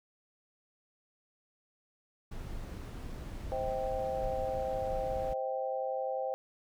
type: noise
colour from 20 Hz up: brown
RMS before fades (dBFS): -41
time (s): 2.31-5.34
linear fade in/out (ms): 10
type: chord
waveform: sine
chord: C minor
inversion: none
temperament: equal with one note detuned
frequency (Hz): 523.3 / 634.6 / 784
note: C5 / Eb5 / G5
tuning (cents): 0 / +34 / 0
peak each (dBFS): -34 / -39 / -37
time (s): 3.52-6.34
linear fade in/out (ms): 0
effects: none